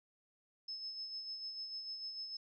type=tone with tremolo; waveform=sine; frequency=5210 Hz; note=E8; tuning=21 cents flat; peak=-40 dBFS; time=0.68-2.37 s; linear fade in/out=5 ms; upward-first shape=sine; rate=6.7 Hz; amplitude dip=45%; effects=none